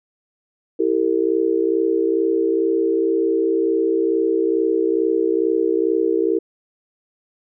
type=chord; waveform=sine; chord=E diminished; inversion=none; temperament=equal with one note detuned; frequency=329.6 / 392 / 454.2 Hz; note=E4 / G4 / Bb4; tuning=0 / 0 / -45 cents; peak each=-20 dBFS; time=0.79-6.39 s; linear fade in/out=10 ms; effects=none